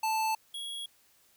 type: tone pair in turn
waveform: square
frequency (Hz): 880 / 3322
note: A5 / G#7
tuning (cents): 0 / 0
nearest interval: octave + major seventh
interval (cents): 2300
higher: second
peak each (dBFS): -28 / -37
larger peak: first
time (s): 0.03-0.35 / 0.54-0.86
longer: neither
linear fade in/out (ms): 5
effects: white hiss -65 dBFS RMS until 1.36 s